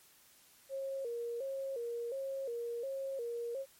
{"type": "tone with vibrato", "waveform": "sine", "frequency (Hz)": 505, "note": "B4", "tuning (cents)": 39, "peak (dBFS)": -36, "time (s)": [0.69, 3.66], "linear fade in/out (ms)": 50, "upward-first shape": "square", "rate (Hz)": 1.4, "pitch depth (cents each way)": 120, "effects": ["white hiss -63 dBFS RMS until 3.79 s", "MP3 64 kbps"]}